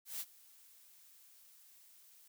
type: noise with ADSR envelope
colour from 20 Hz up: blue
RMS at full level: -40 dBFS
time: 0.05-2.28 s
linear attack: 150 ms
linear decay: 48 ms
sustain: -22 dB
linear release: 5 ms
effects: none